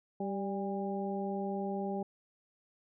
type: harmonic tone with a mistuned harmonic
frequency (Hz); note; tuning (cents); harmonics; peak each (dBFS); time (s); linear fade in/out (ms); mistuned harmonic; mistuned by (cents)
196; G3; 0; 1 / 2 / 3 / 4; -36 / -38 / -42 / -40; 0.2-2.03; 5; 4; +44
effects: none